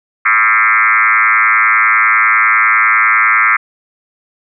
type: tone with frequency modulation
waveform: sine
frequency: 1700 Hz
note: G#6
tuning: 40 cents sharp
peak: -7 dBFS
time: 0.25-3.57 s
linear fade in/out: 10 ms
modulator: 110 Hz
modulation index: 4.9
effects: none